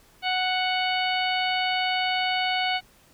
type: harmonic tone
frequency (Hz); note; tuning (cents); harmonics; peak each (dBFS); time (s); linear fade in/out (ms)
740; F#5; 0; 1 / 2 / 3 / 4 / 5 / 6; -26 / -32 / -29 / -29 / -36 / -35; 0.22-2.81; 50
effects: pink hiss -57 dBFS RMS until 3.13 s